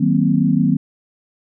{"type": "chord", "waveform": "sine", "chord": "C half-diminished seventh", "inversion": "first", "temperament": "just", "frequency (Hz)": [156.98, 188.37, 235.5, 261.6], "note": ["Eb3", "Gb3", "Bb3", "C4"], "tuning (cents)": [16, 31, 18, 0], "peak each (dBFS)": -18, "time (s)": [0, 0.77], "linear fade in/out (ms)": 10, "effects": []}